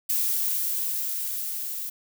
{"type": "noise with level ramp", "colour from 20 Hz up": "violet", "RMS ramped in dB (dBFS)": [-24, -33], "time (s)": [0.09, 1.9], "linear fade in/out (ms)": 10, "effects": []}